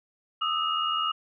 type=tone cluster; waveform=sine; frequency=1223 / 1303 / 2860 Hz; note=D#6 / E6 / F7; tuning=-30 / -20 / +41 cents; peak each=-29 dBFS; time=0.41-1.12 s; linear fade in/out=10 ms; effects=none